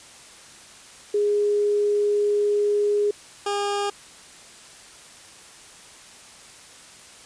sine / 20% pulse tone pair in turn, 413.1 / 405.8 Hz, G#4 / G#4, -9 / -40 cents, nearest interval unison, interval 31 cents, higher first, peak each -18 dBFS, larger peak neither, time 1.14-3.11 / 3.46-3.9 s, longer first, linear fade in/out 5 ms, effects white hiss -46 dBFS RMS until 7.25 s + resampled to 22050 Hz

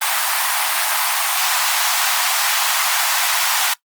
pink high-pass noise, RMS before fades -18 dBFS, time 0.01-3.74 s, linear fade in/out 10 ms, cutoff 750 Hz, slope 48 dB/octave, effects noise-tail reverb RT60 0.1 s tail -19 dB re dry + Opus 32 kbps

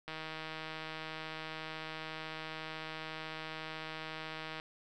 click train, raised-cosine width 0.3 ms, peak -26 dBFS, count 715, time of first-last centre 0.08-4.599 s, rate 158 Hz, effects none

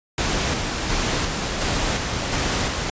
pink noise with tremolo, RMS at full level -22 dBFS, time 0.18-2.9 s, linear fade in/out 2 ms, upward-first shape square, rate 1.4 Hz, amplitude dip 30%, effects resampled to 16000 Hz

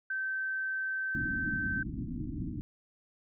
sine tone, 1547 Hz, G6, 23 cents flat, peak -31 dBFS, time 0.1-1.83 s, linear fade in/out 5 ms
white low-pass noise, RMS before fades -37 dBFS, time 1.15-2.61 s, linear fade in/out 0 ms, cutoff 320 Hz, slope 96 dB/octave
effects none

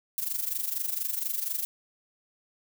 violet noise with amplitude modulation, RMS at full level -28 dBFS, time 0.18-1.65 s, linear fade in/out 0 ms, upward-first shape sine, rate 24.2 Hz, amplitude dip 75%, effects none

